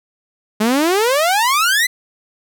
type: exponential sweep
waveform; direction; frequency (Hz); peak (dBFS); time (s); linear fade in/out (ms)
sawtooth; up; 206.5 to 2055; -9; 0.6-1.87; 10
effects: none